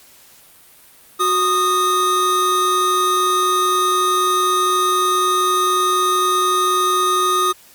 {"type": "tone pair together", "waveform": "square", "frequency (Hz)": [367.8, 1237], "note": ["F#4", "D#6"], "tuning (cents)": [-10, -10], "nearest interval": "octave + major sixth", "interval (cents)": 2100, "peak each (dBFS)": [-22, -16], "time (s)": [1.19, 7.53], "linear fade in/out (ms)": 20, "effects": ["white hiss -47 dBFS RMS until 7.74 s", "Opus 48 kbps"]}